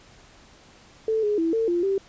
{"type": "tone with pitch steps", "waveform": "sine", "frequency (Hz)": [441.4, 416.9, 329, 450.4, 347, 390.5], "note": ["A4", "G#4", "E4", "A4", "F4", "G4"], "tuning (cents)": [5, 7, -3, 40, -11, -7], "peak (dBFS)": -20, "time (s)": [1.08, 1.98], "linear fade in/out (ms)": 2, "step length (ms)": 150, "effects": ["pink hiss -52 dBFS RMS until 2.08 s", "resampled to 16000 Hz"]}